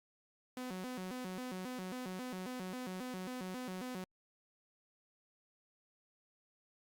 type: tone with vibrato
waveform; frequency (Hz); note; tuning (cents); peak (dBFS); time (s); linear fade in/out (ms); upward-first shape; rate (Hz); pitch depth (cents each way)
sawtooth; 216.2; A3; -30; -37; 0.57-4.04; 2; square; 3.7; 270
effects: Opus 48 kbps